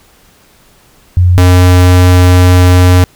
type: tone pair in turn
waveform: sine / square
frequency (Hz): 89.4 / 90.23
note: F2 / F#2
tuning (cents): +41 / -43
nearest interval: unison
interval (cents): 16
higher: second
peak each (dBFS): -3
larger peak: neither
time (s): 1.17-1.38 / 1.38-3.04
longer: second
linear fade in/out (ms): 0
effects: pink hiss -45 dBFS RMS until 3.15 s